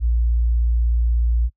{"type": "tone", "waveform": "sine", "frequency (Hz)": 58.27, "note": "A#1", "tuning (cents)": 0, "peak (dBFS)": -14, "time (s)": [0, 1.5], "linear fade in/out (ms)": 50, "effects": ["noise-tail reverb RT60 0.1 s tail -25 dB re dry", "tanh soft clip ceiling -10 dBFS"]}